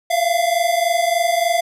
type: tone pair together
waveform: square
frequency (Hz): 675.1 / 698.5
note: E5 / F5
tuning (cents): +41 / 0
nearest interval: minor second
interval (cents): 59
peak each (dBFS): -19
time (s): 0.1-1.61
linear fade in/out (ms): 10
effects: resampled to 32000 Hz